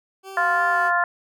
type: tone with vibrato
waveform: 20% pulse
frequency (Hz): 380.9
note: G4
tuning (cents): -50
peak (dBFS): -30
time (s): 0.23-0.92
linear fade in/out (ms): 50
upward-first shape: sine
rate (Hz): 2.9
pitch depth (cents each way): 30
type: harmonic tone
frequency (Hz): 349.1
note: F4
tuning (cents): -1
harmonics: 2 / 3 / 4 / 5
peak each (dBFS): -23 / -23 / -23 / -23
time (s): 0.37-1.04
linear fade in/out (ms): 2
effects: none